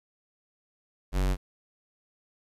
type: tone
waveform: square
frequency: 46.82 Hz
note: F#1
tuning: 21 cents sharp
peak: -24 dBFS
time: 1.12-1.37 s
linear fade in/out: 50 ms
effects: resampled to 32000 Hz + 10-bit